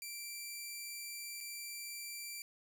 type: tone with dropouts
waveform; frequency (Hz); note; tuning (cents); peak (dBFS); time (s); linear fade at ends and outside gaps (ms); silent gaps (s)
10% pulse; 2349; D7; 0; -34; 0.02-2.42; 1; 1.405-1.409
effects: none